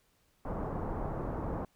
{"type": "low-pass noise", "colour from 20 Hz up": "pink", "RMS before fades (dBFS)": -36, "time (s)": [0.45, 1.65], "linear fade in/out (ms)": 2, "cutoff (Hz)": 1100, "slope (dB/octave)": 24, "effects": ["pink hiss -71 dBFS RMS until 1.75 s"]}